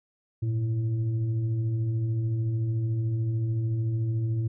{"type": "tone with frequency modulation", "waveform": "sine", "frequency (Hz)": 114.8, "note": "A#2", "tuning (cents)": -26, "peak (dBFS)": -24, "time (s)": [0.42, 4.48], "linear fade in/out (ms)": 10, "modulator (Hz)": 216, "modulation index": 0.39, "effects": []}